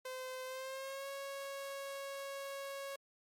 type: tone with pitch glide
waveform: sawtooth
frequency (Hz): 515 to 552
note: C5 to C#5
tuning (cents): -28 to -7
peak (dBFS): -38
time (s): 0.05-2.96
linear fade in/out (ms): 5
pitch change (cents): +121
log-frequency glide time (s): 0.45-1.08
effects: MP3 64 kbps